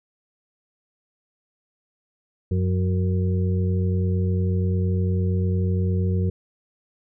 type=harmonic tone with a mistuned harmonic; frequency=93 Hz; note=F#2; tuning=9 cents sharp; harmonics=1 / 2 / 4 / 5; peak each=-20 / -26 / -32 / -34 dBFS; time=2.51-6.3 s; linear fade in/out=5 ms; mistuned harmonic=2; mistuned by=-41 cents; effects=none